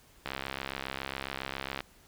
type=click train; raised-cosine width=0.3 ms; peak=-18 dBFS; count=105; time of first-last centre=0.26-1.805 s; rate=67.3 Hz; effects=pink hiss -60 dBFS RMS until 2.07 s